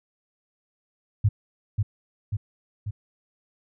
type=tone with echo; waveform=sine; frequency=103.83 Hz; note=G#2; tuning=in tune; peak=-15 dBFS; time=1.24-1.29 s; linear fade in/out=10 ms; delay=540 ms; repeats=3; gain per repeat=-4 dB; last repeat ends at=2.91 s; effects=none